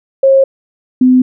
sine tone pair in turn, 539 / 254.4 Hz, C#5 / C4, -49 / -48 cents, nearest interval octave + minor second, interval 1299 cents, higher first, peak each -4 dBFS, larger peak neither, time 0.23-0.44 / 1.01-1.22 s, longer neither, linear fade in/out 5 ms, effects none

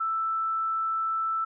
sine tone, 1323 Hz, E6, 6 cents sharp, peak -25 dBFS, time 0-1.45 s, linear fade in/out 10 ms, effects none

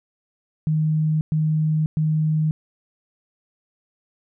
sine tone bursts, 155.56 Hz, D#3, in tune, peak -17 dBFS, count 3, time 0.67-2.51 s, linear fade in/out 0 ms, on 540 ms, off 110 ms, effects none

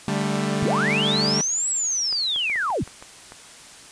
sawtooth chord, D suspended fourth, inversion none, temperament equal with one note detuned, 146.83 / 197.59 / 220 Hz, D3 / G3 / A3, 0 / +14 / 0 cents, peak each -23 / -21 / -23 dBFS, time 0.08-1.41 s, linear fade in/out 0 ms
sine linear two-way sweep, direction up then down, 33.18 to 7902 to 33.18 Hz, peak -21 dBFS, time 0.62-2.84 s, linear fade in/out 10 ms, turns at 1.69 s
clicks, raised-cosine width 0.5 ms, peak -24 dBFS, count 8, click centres 2.127 / 2.361 / 2.499 / 2.558 / 2.703 / 2.876 / 3.025 / 3.321 s
effects white hiss -44 dBFS RMS until 3.91 s + resampled to 22050 Hz

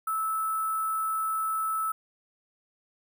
sine tone with sample-and-hold, 1310 Hz, E6, 11 cents flat, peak -26 dBFS, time 0.07-1.92 s, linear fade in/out 5 ms, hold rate 11025 Hz, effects none

